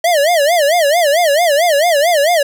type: tone with vibrato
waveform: square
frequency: 631 Hz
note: D#5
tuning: 24 cents sharp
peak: -10 dBFS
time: 0.04-2.43 s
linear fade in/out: 5 ms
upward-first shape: sine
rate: 4.5 Hz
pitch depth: 210 cents each way
effects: none